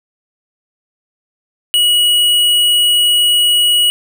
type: tone with tanh clipping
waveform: triangle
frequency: 2913 Hz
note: F#7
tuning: 28 cents flat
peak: -10 dBFS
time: 1.74-3.9 s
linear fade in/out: 0 ms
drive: 18 dB
effects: none